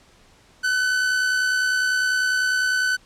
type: tone with amplitude modulation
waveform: 45% pulse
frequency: 1507 Hz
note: F#6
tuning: 31 cents sharp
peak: -17 dBFS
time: 0.63-2.97 s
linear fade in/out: 20 ms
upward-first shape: sine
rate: 70 Hz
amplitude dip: 35%
effects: pink hiss -54 dBFS RMS until 3.05 s + low-pass 8000 Hz 12 dB/octave